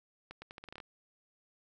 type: accelerating click train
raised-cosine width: 0.3 ms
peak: -30 dBFS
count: 10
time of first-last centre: 0.31-0.802 s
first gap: 110 ms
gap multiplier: 0.81
effects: none

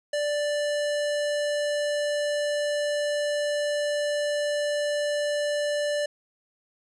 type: tone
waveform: square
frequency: 587.3 Hz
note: D5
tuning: in tune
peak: -25 dBFS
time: 0.13-6.06 s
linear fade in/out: 5 ms
effects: resampled to 22050 Hz + 11-bit

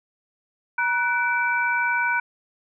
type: tone cluster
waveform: sine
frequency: 953 / 1492 / 2316 Hz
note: A#5 / F#6 / D7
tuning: +38 / +14 / -25 cents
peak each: -25 / -22 / -27 dBFS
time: 0.78-2.2 s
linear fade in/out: 5 ms
effects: none

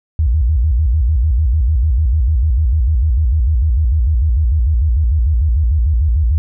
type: tone with vibrato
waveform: sine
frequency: 67.4 Hz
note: C#2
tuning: 48 cents flat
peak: -10 dBFS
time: 0.19-6.38 s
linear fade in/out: 0 ms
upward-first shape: square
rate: 6.7 Hz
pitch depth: 260 cents each way
effects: none

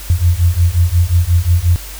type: beating tone pair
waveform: sine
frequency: 84 / 89.6 Hz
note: E2 / F2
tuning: +33 / +45 cents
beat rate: 5.6 Hz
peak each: -12 dBFS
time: 0.1-1.76 s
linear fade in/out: 0 ms
effects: added 50 Hz sine -29 dBFS peak until 1.99 s + white hiss -32 dBFS RMS until 1.99 s

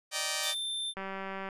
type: chord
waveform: 5% pulse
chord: Eb major seventh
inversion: third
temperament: just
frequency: 583.4 / 622.3 / 777.8 / 933.4 Hz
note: D5 / Eb5 / G5 / Bb5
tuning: -12 / 0 / -14 / +2 cents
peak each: -26 / -26 / -26 / -29 dBFS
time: 0.11-0.55 s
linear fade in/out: 50 ms
type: tone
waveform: square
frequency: 3567 Hz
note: A7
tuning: 23 cents sharp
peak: -33 dBFS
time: 0.42-0.94 s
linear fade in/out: 50 ms
type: noise with exponential decay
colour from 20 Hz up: violet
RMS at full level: -39 dBFS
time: 0.43-0.89 s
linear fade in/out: 2 ms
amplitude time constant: 99 ms
type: click train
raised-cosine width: 0.5 ms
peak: -24 dBFS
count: 101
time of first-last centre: 0.97-1.488 s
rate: 193 Hz
effects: resampled to 32000 Hz

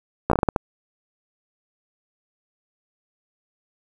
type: slowing click train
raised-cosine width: 1 ms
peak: -4 dBFS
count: 8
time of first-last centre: 0.3-0.562 s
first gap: 14 ms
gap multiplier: 1.32
effects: 7-bit

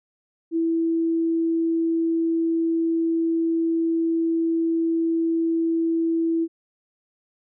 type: tone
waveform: sine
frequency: 329.6 Hz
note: E4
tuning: in tune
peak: -19 dBFS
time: 0.51-6.48 s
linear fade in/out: 50 ms
effects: none

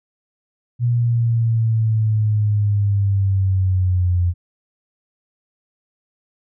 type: linear sweep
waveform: sine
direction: down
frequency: 121 to 87.3 Hz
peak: -14 dBFS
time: 0.79-4.34 s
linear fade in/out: 50 ms
effects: none

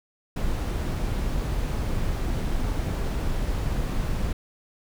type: noise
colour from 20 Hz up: brown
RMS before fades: -26 dBFS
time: 0.36-4.33 s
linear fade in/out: 5 ms
effects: none

